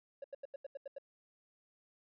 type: tone bursts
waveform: triangle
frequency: 554.4 Hz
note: C#5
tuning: in tune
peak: -38 dBFS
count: 8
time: 0.22-0.984 s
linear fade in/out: 5 ms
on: 22 ms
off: 84 ms
effects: tanh soft clip ceiling -37 dBFS + resampled to 11025 Hz